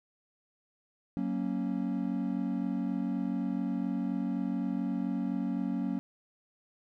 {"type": "chord", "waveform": "triangle", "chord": "F# major", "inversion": "none", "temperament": "equal with one note detuned", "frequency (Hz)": [185.64, 233.1, 277.2], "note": ["F#3", "A#3", "C#4"], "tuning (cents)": [6, 0, 0], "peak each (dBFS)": -32, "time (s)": [1.17, 5.99], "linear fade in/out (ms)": 0, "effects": []}